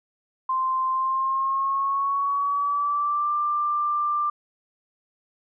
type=tone with pitch glide; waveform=sine; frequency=1044 to 1185.5 Hz; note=C6 to D6; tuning=-4 to +16 cents; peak=-21 dBFS; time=0.49-4.3 s; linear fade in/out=5 ms; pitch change=+220 cents; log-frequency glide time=0.9-3.33 s; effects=none